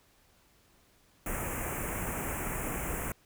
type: band-stop noise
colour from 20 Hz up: pink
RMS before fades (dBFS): -35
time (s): 1.26-3.12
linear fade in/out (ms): 2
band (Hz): 2600 to 6900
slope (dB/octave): 48
effects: pink hiss -65 dBFS RMS until 3.25 s